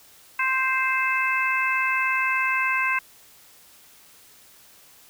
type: harmonic tone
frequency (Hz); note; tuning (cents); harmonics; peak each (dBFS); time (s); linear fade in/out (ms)
523.3; C5; 0; 2 / 3 / 4 / 5; -26 / -26 / -26 / -26; 0.39-2.99; 5
effects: white hiss -52 dBFS RMS until 5.09 s